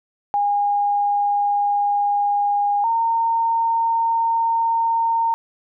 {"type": "tone pair in turn", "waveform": "sine", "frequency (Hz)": [816, 915.9], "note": ["G#5", "A#5"], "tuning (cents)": [-31, -31], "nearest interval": "major second", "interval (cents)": 200, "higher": "second", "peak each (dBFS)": -16, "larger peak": "neither", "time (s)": [[0.34, 2.84], [2.84, 5.34]], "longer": "neither", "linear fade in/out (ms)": 0, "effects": []}